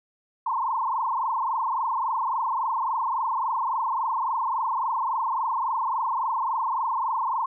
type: tone with frequency modulation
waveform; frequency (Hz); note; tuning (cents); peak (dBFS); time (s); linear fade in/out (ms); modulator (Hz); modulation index
sine; 983; B5; -8; -23; 0.46-7.46; 5; 23.6; 4.3
effects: none